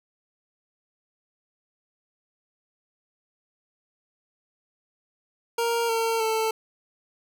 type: tone with pitch steps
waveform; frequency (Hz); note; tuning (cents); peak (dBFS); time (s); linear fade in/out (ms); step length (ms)
25% pulse; 466.2 / 454.5 / 443.1; A#4 / A#4 / A4; 0 / -44 / +12; -19; 5.58-6.51; 5; 310
effects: none